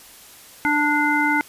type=harmonic tone with a mistuned harmonic; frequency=295.8 Hz; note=D4; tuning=13 cents sharp; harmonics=1 / 3 / 5 / 7; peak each=-22 / -22 / -22 / -22 dBFS; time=0.65-1.41 s; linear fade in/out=0 ms; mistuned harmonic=5; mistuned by=-22 cents; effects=white hiss -45 dBFS RMS until 1.48 s + resampled to 32000 Hz